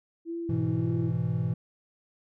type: tone with vibrato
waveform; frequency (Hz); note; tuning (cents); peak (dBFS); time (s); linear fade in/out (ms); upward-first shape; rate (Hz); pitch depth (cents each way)
sine; 329.6; E4; 0; -31; 0.25-1.12; 50; sine; 1.8; 43
type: chord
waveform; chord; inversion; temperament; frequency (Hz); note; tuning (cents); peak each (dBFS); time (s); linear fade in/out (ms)
triangle; E major; first; equal; 103.83 / 123.47 / 164.81; G#2 / B2 / E3; 0 / 0 / 0; -30 / -27 / -28; 0.49-1.54; 5
effects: none